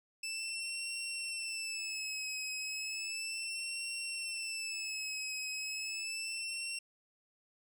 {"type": "tone with vibrato", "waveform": "20% pulse", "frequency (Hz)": 2637, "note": "E7", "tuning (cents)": 0, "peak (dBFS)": -32, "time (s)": [0.23, 6.79], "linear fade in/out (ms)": 5, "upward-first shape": "sine", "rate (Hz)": 0.34, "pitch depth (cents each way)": 60, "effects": []}